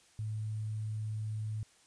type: tone with sample-and-hold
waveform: sine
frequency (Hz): 108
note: A2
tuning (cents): -32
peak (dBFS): -34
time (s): 0.19-1.63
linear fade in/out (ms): 0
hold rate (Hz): 8820
effects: white hiss -64 dBFS RMS until 1.86 s + resampled to 22050 Hz